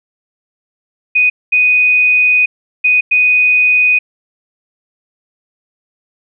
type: tone bursts at uneven times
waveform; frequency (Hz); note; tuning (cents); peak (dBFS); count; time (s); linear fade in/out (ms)
sine; 2489; D#7; 0; -7; 4; 1.15-1.3 / 1.52-2.46 / 2.84-3.01 / 3.11-3.99; 10
effects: none